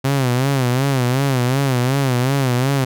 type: tone with vibrato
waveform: sawtooth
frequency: 130.81 Hz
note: C3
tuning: in tune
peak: -11 dBFS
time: 0.04-2.85 s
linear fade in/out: 10 ms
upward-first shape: sine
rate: 2.7 Hz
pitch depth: 120 cents each way
effects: none